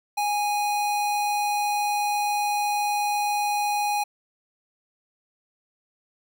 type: tone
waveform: square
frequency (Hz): 827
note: G#5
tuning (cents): -8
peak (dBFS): -23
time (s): 0.17-4.04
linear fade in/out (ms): 10
effects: none